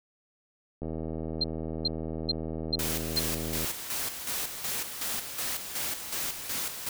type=click train; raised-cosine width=2 ms; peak=-22 dBFS; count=227; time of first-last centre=0.82-3.645 s; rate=80 Hz
type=tone bursts; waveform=sine; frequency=4167 Hz; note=C8; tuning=8 cents flat; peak=-23 dBFS; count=5; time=1.41-3.195 s; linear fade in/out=5 ms; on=29 ms; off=410 ms
type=noise with tremolo; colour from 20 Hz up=white; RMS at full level=-32 dBFS; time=2.79-6.89 s; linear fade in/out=2 ms; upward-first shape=square; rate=2.7 Hz; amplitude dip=55%
effects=none